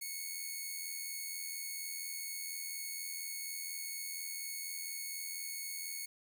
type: tone with amplitude modulation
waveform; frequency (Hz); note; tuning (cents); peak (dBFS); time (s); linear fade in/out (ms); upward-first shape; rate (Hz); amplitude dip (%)
5% pulse; 2207; C#7; -8; -28; 0.01-6.06; 10; sine; 84.2; 35
effects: none